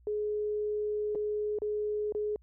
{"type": "tone with dropouts", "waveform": "sine", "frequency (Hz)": 420.6, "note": "G#4", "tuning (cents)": 22, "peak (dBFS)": -29, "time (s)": [0.07, 2.36], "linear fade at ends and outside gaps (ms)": 1, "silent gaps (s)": [[1.15, 1.155], [1.587, 1.619], [2.123, 2.149]], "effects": ["added 60 Hz sine -57 dBFS peak until 2.42 s"]}